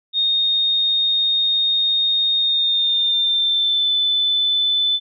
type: tone with pitch glide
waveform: sine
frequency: 3697 to 3512 Hz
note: A#7 to A7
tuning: -15 to -4 cents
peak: -15 dBFS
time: 0.13-5 s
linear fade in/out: 50 ms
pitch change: -89 cents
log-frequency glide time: 2.37-3.93 s
effects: none